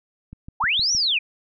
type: click train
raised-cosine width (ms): 5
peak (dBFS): -25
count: 5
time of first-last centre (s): 0.33-0.949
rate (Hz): 6.46
type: linear two-way sweep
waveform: sine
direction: up then down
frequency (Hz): 737 to 5960 to 2328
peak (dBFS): -18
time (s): 0.6-1.19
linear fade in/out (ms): 10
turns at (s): 0.93
effects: none